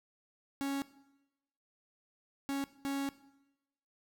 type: tone bursts at uneven times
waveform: 45% pulse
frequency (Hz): 276.7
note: C#4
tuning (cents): -3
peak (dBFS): -33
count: 3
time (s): 0.61-0.82 / 2.49-2.64 / 2.85-3.09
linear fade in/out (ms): 0
effects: noise-tail reverb RT60 0.9 s tail -17 dB re dry